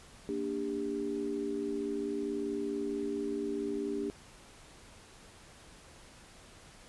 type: chord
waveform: sine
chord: G minor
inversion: first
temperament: equal with one note detuned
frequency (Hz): 233.1 / 293.7 / 398.2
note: Bb3 / D4 / G4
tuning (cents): 0 / 0 / +27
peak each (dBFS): -40 / -36 / -35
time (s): 0.29-4.1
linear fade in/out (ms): 0
effects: pink hiss -55 dBFS RMS until 6.88 s + resampled to 24000 Hz